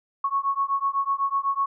sine beating tone pair, 1100 / 1108 Hz, C#6 / C#6, -14 / -1 cents, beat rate 8 Hz, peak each -25 dBFS, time 0.24-1.66 s, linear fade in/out 5 ms, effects none

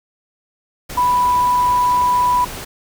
sine tone in noise, 987.8 Hz, B5, in tune, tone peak -12 dBFS, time 0.97-2.45 s, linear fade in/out 10 ms, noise pink, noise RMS -30 dBFS, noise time 0.89-2.65 s, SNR +15 dB, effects none

